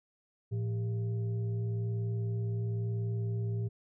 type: tone with frequency modulation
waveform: sine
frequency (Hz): 112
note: A2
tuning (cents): +31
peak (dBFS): -30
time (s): 0.51-3.69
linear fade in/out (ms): 20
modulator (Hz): 285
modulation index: 0.45
effects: none